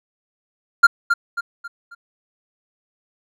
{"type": "tone with echo", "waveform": "triangle", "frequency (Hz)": 1396.9, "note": "F6", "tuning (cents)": 0, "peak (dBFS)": -3, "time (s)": [0.83, 0.87], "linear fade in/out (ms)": 10, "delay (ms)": 270, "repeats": 4, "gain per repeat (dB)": -8, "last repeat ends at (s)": 1.95, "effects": []}